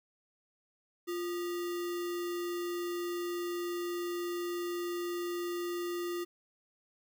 sine tone with sample-and-hold, 349.2 Hz, F4, in tune, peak -33 dBFS, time 1.07-6.25 s, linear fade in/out 20 ms, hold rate 1575 Hz, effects none

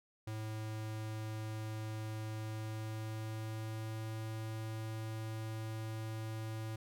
square tone with pitch glide, 109.1 to 110.43 Hz, A2 to A2, -14 to +7 cents, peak -40 dBFS, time 0.27-6.76 s, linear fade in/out 5 ms, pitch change +21 cents, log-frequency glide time 2.32-4.15 s, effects none

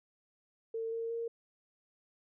sine tone with pitch steps, 452.1 / 457.4 / 462.7 Hz, A4 / A#4 / A#4, +47 / -33 / -13 cents, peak -34 dBFS, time 0.74-1.28 s, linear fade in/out 5 ms, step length 180 ms, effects none

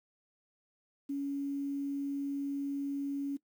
sine tone with quantisation, 280 Hz, C#4, 18 cents sharp, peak -32 dBFS, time 1.09-3.37 s, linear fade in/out 10 ms, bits 10, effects noise-tail reverb RT60 0.1 s tail -19 dB re dry

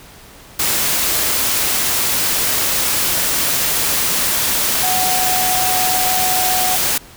sine tone in noise, 740 Hz, F#5, in tune, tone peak -19 dBFS, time 4.83-6.76 s, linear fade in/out 5 ms, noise white, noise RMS -17 dBFS, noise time 0.59-6.98 s, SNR -5 dB, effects pink hiss -41 dBFS RMS until 7.16 s

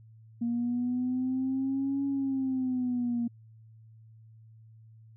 sine linear two-way sweep, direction up then down, 234 to 278.5 to 234 Hz, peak -26 dBFS, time 0.41-3.28 s, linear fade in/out 10 ms, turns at 2.05 s, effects tanh soft clip ceiling -22 dBFS + added 111 Hz sine -51 dBFS peak until 5.16 s

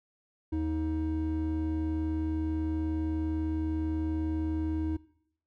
triangle tone pair together, 78.9 / 315.2 Hz, D#2 / D#4, +25 / +23 cents, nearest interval 2 octaves, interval 2398 cents, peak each -29 / -27 dBFS, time 0.52-4.97 s, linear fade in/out 10 ms, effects noise-tail reverb RT60 0.7 s tail -21 dB re dry + tanh soft clip ceiling -22 dBFS

